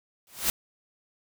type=noise with exponential growth; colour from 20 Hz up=white; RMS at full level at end=-21 dBFS; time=0.27-0.5 s; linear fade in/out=1 ms; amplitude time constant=48 ms; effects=none